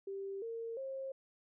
sine tone with pitch steps, 392 / 458.2 / 535.5 Hz, G4 / A#4 / C5, 0 / -30 / +40 cents, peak -39 dBFS, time 0.07-1.12 s, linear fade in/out 5 ms, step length 350 ms, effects none

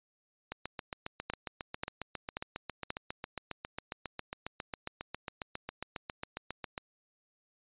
two click trains, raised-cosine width 0.3 ms, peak -18 / -21 dBFS, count 4 / 47, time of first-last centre 1.3-2.904 / 0.52-6.779 s, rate 1.87 / 7.35 Hz, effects resampled to 8000 Hz

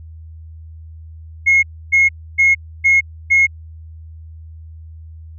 sine tone bursts, 2162 Hz, C#7, 44 cents flat, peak -7 dBFS, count 5, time 1.46-3.47 s, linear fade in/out 20 ms, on 170 ms, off 290 ms, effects tanh soft clip ceiling -5 dBFS + added 80 Hz sine -33 dBFS peak until 5.38 s

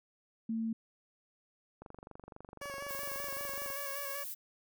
sine tone, 225.1 Hz, A3, 40 cents sharp, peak -32 dBFS, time 0.49-0.73 s, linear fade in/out 5 ms
click train, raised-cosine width 1 ms, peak -34 dBFS, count 46, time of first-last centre 1.82-3.703 s, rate 23.9 Hz
15% pulse tone with vibrato, 560 Hz, C#5, 18 cents sharp, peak -34 dBFS, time 2.61-4.24 s, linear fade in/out 10 ms, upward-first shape square, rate 5.2 Hz, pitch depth 26 cents each way
violet noise, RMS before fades -42 dBFS, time 2.88-4.35 s, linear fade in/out 20 ms
effects none

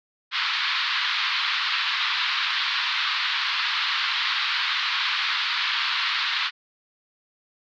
white band-pass noise, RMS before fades -25 dBFS, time 0.31-6.51 s, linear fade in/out 50 ms, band 1000 to 4300 Hz, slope 48 dB/octave, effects none

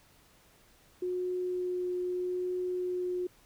sine tone with vibrato, 361.8 Hz, F#4, 39 cents flat, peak -30 dBFS, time 1.02-3.27 s, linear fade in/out 5 ms, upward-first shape triangle, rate 0.8 Hz, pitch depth 9 cents each way, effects pink hiss -62 dBFS RMS until 3.45 s

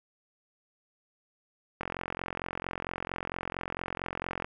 click train, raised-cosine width 0.5 ms, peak -18 dBFS, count 118, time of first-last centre 1.81-4.445 s, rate 44.4 Hz, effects none

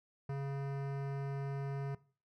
sine tone with hard clipping, 138.59 Hz, C#3, in tune, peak -38 dBFS, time 0.29-1.95 s, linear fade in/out 5 ms, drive 18 dB, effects noise-tail reverb RT60 0.4 s tail -19 dB re dry

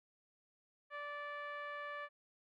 10% pulse tone with low-pass filter, 583 Hz, D5, 13 cents flat, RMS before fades -45 dBFS, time 0.9-2.09 s, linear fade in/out 50 ms, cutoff 1600 Hz, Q 1.7, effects none

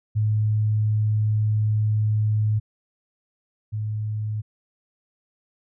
sine tone pair in turn, 107.2 / 107.2 Hz, A2 / A2, -45 / -45 cents, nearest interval unison, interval 0 cents, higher neither, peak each -18 / -24 dBFS, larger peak first, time 0.15-2.6 / 3.72-4.42 s, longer first, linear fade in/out 20 ms, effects none

